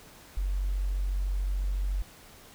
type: tone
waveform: sine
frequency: 46.96 Hz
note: F#1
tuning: 26 cents sharp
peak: -26 dBFS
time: 0.37-2.02 s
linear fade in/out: 0 ms
effects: pink hiss -52 dBFS RMS until 2.54 s